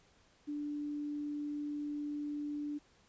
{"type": "tone with quantisation", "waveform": "sine", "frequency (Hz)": 293.7, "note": "D4", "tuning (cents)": 0, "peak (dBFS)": -36, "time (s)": [0.47, 2.79], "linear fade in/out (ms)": 20, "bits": 11, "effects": ["pink hiss -67 dBFS RMS until 3.08 s", "resampled to 16000 Hz"]}